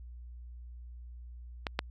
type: clicks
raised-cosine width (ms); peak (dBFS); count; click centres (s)
0.3; -16 / -12; 2; 1.668 / 1.791
effects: added 60 Hz sine -44 dBFS peak until 1.9 s